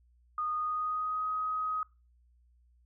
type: tone with pitch glide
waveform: sine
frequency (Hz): 1231 to 1259.8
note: D#6 to D#6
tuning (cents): -19 to +21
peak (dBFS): -30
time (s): 0.38-1.83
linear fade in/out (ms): 2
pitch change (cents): +40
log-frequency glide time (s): 0.53-1.28
effects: noise-tail reverb RT60 0.3 s tail -24 dB re dry + added 60 Hz sine -62 dBFS peak until 2.85 s